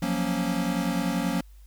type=chord; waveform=square; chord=Gb major seventh; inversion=third; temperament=equal; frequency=174.61 / 185 / 233.1 / 277.2 Hz; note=F3 / Gb3 / Bb3 / Db4; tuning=0 / 0 / 0 / 0 cents; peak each=-31 dBFS; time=0.02-1.41 s; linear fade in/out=5 ms; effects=added 50 Hz sine -46 dBFS peak until 1.66 s + white hiss -64 dBFS RMS until 1.66 s